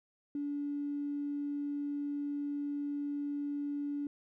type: tone with tanh clipping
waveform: triangle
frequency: 288 Hz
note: D4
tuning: 34 cents flat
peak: -33 dBFS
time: 0.35-4.07 s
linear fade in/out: 2 ms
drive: 2 dB
effects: none